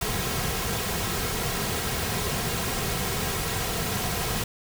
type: noise with comb filter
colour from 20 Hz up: pink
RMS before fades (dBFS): -28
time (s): 0.01-4.44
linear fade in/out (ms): 5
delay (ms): 3.4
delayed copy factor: -0.5
effects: none